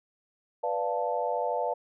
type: chord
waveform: sine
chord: B half-diminished seventh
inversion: none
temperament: equal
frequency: 493.9 / 587.3 / 698.5 / 880 Hz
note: B4 / D5 / F5 / A5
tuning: 0 / 0 / 0 / 0 cents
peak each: -32 dBFS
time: 0.63-1.74 s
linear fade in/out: 10 ms
effects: none